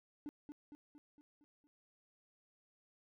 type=tone with echo; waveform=triangle; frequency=293.7 Hz; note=D4; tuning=in tune; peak=-39 dBFS; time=0.26-0.29 s; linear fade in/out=0 ms; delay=230 ms; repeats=6; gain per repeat=-5 dB; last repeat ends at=1.67 s; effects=tanh soft clip ceiling -37 dBFS